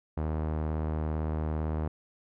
sawtooth tone with low-pass filter, 77.78 Hz, D#2, in tune, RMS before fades -31 dBFS, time 0.17-1.88 s, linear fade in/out 5 ms, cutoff 1000 Hz, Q 0.87, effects none

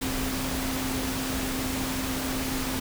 sine tone in noise, 261.6 Hz, C4, in tune, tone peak -31 dBFS, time 0.01-2.8 s, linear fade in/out 10 ms, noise pink, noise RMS -31 dBFS, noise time 0.01-2.8 s, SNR -3 dB, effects none

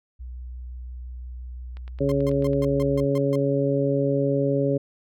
sine tone with vibrato, 61.74 Hz, B1, in tune, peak -33 dBFS, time 0.19-3.06 s, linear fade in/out 20 ms, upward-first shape sine, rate 5.8 Hz, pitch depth 10 cents each way
click train, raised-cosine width 0.3 ms, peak -30 dBFS, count 9, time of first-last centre 1.77-2.641 s, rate 9.18 Hz
harmonic tone, 139.4 Hz, C#3, 10 cents sharp, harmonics 1 / 2 / 3 / 4, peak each -25 / -25 / -25 / -25 dBFS, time 2-4.78 s, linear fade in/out 10 ms
sawtooth tone bursts, 1053 Hz, C6, 11 cents sharp, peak -33 dBFS, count 8, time 2.09-3.356 s, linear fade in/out 0 ms, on 27 ms, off 150 ms
effects none

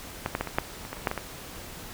clicks, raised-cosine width 0.5 ms, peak -12 / -11 / -12 / -18 / -7 / -24 / -19 / -27 / -8 / -14 / -15 dBFS, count 11, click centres 0.261 / 0.351 / 0.41 / 0.473 / 0.585 / 0.851 / 0.93 / 0.969 / 1.072 / 1.114 / 1.177 s, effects pink hiss -42 dBFS RMS until 1.93 s

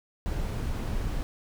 brown noise, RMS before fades -30 dBFS, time 0.26-1.23 s, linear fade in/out 0 ms, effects none

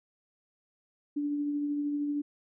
sine tone with tremolo, 290.9 Hz, D4, 16 cents flat, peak -27 dBFS, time 1.16-2.22 s, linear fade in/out 10 ms, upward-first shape triangle, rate 13 Hz, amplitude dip 30%, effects none

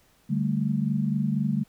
sine chord, D suspended fourth, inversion none, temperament equal, 146.83 / 196 / 220 Hz, D3 / G3 / A3, 0 / 0 / 0 cents, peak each -27 dBFS, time 0.29-1.64 s, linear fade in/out 20 ms, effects pink hiss -62 dBFS RMS until 1.68 s

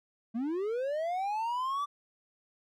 triangle linear sweep, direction up, 216.5 to 1174.7 Hz, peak -28 dBFS, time 0.34-1.86 s, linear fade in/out 20 ms, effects none

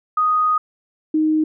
sine tone pair in turn, 1244.5 / 311.1 Hz, D#6 / D#4, 0 / 0 cents, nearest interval 2 octaves, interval 2400 cents, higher first, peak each -14 dBFS, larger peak neither, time 0.17-0.58 / 1.14-1.44 s, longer first, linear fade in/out 5 ms, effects none

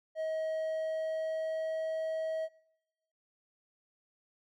triangle tone with pitch glide, 635 to 639.4 Hz, D#5 to D#5, +35 to +47 cents, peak -30 dBFS, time 0.15-2.49 s, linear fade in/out 50 ms, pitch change +12 cents, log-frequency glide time 0.51-1.88 s, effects noise-tail reverb RT60 1.0 s tail -23 dB re dry

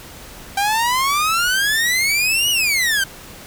sawtooth exponential two-way sweep, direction up then down, 782 to 2960 to 1530 Hz, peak -12 dBFS, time 0.57-3.04 s, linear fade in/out 5 ms, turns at 2.5 s, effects pink hiss -38 dBFS RMS until 3.46 s

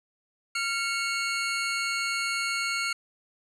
25% pulse tone pair together, 1385.9 / 2200 Hz, F6 / C#7, -14 / -14 cents, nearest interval minor sixth, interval 800 cents, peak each -26 dBFS, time 0.55-2.93 s, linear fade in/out 5 ms, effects resampled to 24000 Hz

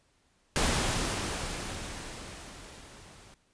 pink noise with level ramp, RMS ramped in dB -26 to -54 dBFS, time 0.56-3.34 s, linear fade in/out 0 ms, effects pink hiss -69 dBFS RMS until 3.53 s + resampled to 22050 Hz

